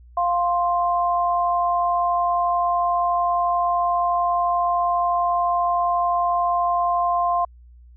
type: tone pair together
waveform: sine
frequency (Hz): 700.1 / 1049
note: F5 / C6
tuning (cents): +4 / +4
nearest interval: perfect fifth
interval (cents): 700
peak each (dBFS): -20 / -21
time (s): 0.17-7.45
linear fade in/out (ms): 5
effects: added 60 Hz sine -44 dBFS peak until 7.96 s